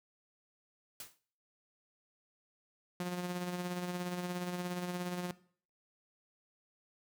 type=noise with exponential decay; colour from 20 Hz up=white; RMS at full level=-42 dBFS; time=1-1.19 s; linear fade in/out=2 ms; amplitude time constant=40 ms
type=tone with tremolo; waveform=sawtooth; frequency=178.3 Hz; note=F3; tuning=36 cents sharp; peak=-30 dBFS; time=3-5.31 s; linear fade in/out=2 ms; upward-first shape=sine; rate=17 Hz; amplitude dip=40%
effects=noise-tail reverb RT60 0.5 s tail -19 dB re dry